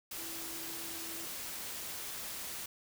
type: tone in noise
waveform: sine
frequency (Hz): 330.3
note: E4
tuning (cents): +4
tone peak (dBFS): -50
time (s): 0.18-1.25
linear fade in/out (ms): 5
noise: white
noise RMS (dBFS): -42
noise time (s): 0.11-2.66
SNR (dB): -11
effects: none